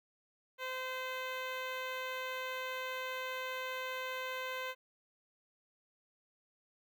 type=tone with notch filter; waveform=10% pulse; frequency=515 Hz; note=C5; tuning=28 cents flat; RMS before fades=-40 dBFS; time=0.58-4.75 s; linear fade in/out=50 ms; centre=9000 Hz; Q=0.58; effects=none